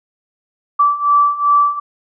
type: beating tone pair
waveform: sine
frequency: 1159 / 1161.6 Hz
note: D6 / D6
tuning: -23 / -19 cents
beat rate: 2.6 Hz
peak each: -15 / -12 dBFS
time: 0.79-1.8 s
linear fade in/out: 10 ms
effects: none